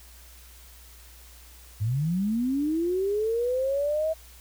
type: linear sweep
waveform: sine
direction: up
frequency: 98 to 647 Hz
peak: -23 dBFS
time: 1.8-4.14 s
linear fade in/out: 20 ms
effects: added 60 Hz sine -49 dBFS peak until 4.4 s + white hiss -52 dBFS RMS until 4.4 s